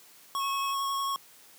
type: tone with vibrato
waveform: square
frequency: 1100 Hz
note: C#6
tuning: 14 cents flat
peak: -29 dBFS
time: 0.35-1.16 s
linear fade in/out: 0 ms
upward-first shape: triangle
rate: 11 Hz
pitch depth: 16 cents each way
type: tone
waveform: sine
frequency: 2566 Hz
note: E7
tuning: 47 cents flat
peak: -38 dBFS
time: 0.39-0.75 s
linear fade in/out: 50 ms
effects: white hiss -55 dBFS RMS until 1.58 s + high-pass 150 Hz 12 dB/octave